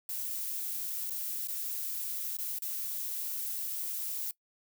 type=noise with dropouts; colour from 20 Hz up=violet; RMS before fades=-36 dBFS; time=0.09-4.31 s; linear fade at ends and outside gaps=1 ms; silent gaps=1.098-1.105 / 1.473-1.484 / 2.368-2.386 / 2.587-2.621 s; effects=noise-tail reverb RT60 0.1 s tail -21 dB re dry